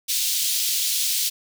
pink high-pass noise, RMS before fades -23 dBFS, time 0.08-1.3 s, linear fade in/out 20 ms, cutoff 3300 Hz, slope 24 dB/octave, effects none

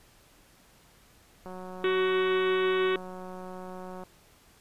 click train, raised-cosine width 1 ms, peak -29 dBFS, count 475, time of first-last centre 1.46-4.036 s, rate 184 Hz
harmonic tone, 374.1 Hz, F#4, 19 cents sharp, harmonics 1 / 3 / 4 / 5 / 6 / 7 / 8 / 9 / 10, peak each -24 / -34 / -36 / -38 / -40 / -41 / -42 / -43 / -44 dBFS, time 1.84-2.96 s, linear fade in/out 2 ms
effects pink hiss -59 dBFS RMS until 4.6 s + resampled to 32000 Hz

